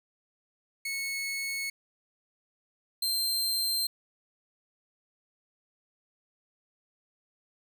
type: tone pair in turn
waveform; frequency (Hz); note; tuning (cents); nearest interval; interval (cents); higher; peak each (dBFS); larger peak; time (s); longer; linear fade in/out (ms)
sawtooth; 2199 / 4151; C#7 / C8; -14 / -15; major seventh; 1099; second; -28 / -24; second; 0.85-1.7 / 3.02-3.87; neither; 5
effects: none